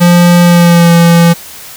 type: tone with pitch glide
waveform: square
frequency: 174.61 to 169.74 Hz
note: F3 to F3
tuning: 0 to -49 cents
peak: -3 dBFS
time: 0-1.34 s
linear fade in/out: 20 ms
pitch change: -49 cents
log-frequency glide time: 0.42-0.92 s
effects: white hiss -29 dBFS RMS until 1.76 s